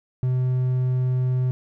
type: tone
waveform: triangle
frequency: 127.4 Hz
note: C3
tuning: 46 cents flat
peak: -17 dBFS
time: 0.23-1.51 s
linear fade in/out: 0 ms
effects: none